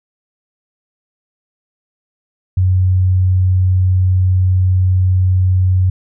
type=tone; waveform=sine; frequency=92.5 Hz; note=F#2; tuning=in tune; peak=-9 dBFS; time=2.57-5.9 s; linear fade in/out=5 ms; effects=none